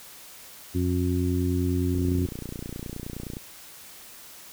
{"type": "harmonic tone", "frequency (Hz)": 90, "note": "F#2", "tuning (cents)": -47, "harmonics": [1, 2, 3, 4], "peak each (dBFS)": [-25, -31, -27, -31], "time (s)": [0.74, 2.27], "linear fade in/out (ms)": 20}
{"type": "click train", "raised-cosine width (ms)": 3, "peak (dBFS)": -22, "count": 43, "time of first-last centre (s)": [1.95, 3.369], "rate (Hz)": 29.6}
{"effects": ["white hiss -46 dBFS RMS until 4.52 s"]}